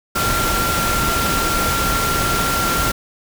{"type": "tone in noise", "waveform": "sine", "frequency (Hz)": 1375, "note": "F6", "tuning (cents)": -27, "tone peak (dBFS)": -20, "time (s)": [0.15, 2.92], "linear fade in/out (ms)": 10, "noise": "pink", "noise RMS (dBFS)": -20, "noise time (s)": [0.15, 2.92], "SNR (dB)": -3, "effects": []}